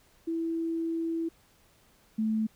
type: tone pair in turn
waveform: sine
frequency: 329.6 / 218.8 Hz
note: E4 / A3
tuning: 0 / -9 cents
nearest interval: perfect fifth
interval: 709 cents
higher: first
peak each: -28 / -25 dBFS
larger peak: second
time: 0.27-1.29 / 2.18-2.47 s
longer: first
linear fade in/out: 10 ms
effects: pink hiss -63 dBFS RMS until 2.55 s